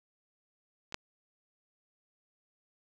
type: clicks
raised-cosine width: 0.2 ms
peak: -30 / -15 dBFS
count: 2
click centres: 0.924 / 0.944 s
effects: none